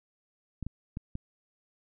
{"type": "clicks", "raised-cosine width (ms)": 5, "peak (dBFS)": -23, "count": 4, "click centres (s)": [0.627, 0.666, 0.971, 1.154], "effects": []}